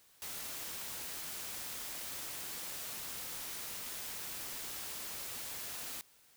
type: noise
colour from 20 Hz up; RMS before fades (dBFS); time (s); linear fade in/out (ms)
white; -43; 0.22-6.01; 0
effects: white hiss -65 dBFS RMS until 6.36 s